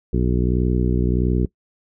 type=harmonic tone; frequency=61.5 Hz; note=B1; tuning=7 cents flat; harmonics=1 / 2 / 3 / 4 / 5 / 6 / 7; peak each=-20 / -23 / -23 / -27 / -28 / -26 / -31 dBFS; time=0.13-1.46 s; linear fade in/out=5 ms; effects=noise-tail reverb RT60 0.1 s tail -21 dB re dry

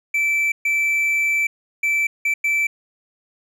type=tone bursts at uneven times; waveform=triangle; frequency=2325 Hz; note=D7; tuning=18 cents flat; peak=-15 dBFS; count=5; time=0.14-0.52 / 0.65-1.47 / 1.83-2.07 / 2.25-2.34 / 2.44-2.67 s; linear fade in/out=5 ms; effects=none

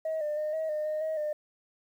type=tone with pitch steps; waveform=sine; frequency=636 / 599 / 610 / 636 / 608 / 615 / 632 / 603 Hz; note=D#5 / D5 / D#5 / D#5 / D#5 / D#5 / D#5 / D5; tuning=+38 / +34 / -34 / +38 / -40 / -20 / +27 / +46 cents; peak=-27 dBFS; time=0.05-1.33 s; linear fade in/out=5 ms; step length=160 ms; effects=tanh soft clip ceiling -26 dBFS + 10-bit

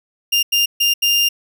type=tone bursts at uneven times; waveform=30% pulse; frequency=2800 Hz; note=F7; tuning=4 cents sharp; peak=-10 dBFS; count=4; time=0.32-0.43 / 0.52-0.66 / 0.8-0.94 / 1.02-1.29 s; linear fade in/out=10 ms; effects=none

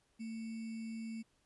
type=tone with sample-and-hold; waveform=sine; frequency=224.4 Hz; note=A3; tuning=34 cents sharp; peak=-40 dBFS; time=0.19-1.23 s; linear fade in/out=20 ms; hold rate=2450 Hz; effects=pink hiss -75 dBFS RMS until 1.45 s + resampled to 24000 Hz

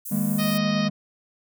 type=high-pass noise; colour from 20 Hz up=white; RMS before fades=-34 dBFS; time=0.05-0.58 s; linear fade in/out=10 ms; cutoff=8300 Hz; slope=24 dB/octave
type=chord; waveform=triangle; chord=D# suspended fourth; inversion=none; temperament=equal with one note detuned; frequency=155.56 / 204.2 / 233.1 Hz; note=D#3 / G#3 / A#3; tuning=0 / -29 / 0 cents; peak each=-27 / -21 / -26 dBFS; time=0.11-0.9 s; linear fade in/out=10 ms
type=harmonic tone; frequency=622.3 Hz; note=D#5; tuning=in tune; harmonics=1 / 2 / 3 / 4 / 5 / 6 / 7 / 8 / 9; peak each=-30 / -33 / -35 / -36 / -37 / -38 / -38 / -39 / -40 dBFS; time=0.38-0.89 s; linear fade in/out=20 ms
effects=none

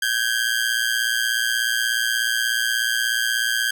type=ring-modulated tone; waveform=sawtooth; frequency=1599 Hz; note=G6; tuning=34 cents sharp; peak=-13 dBFS; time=0.02-3.71 s; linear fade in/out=5 ms; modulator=58.3 Hz; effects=none

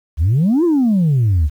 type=exponential two-way sweep; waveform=sine; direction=up then down; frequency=68.9 to 359.9 to 68.9 Hz; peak=-9 dBFS; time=0.17-1.5 s; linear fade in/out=50 ms; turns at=0.64 s; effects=tanh soft clip ceiling -9 dBFS + 8-bit

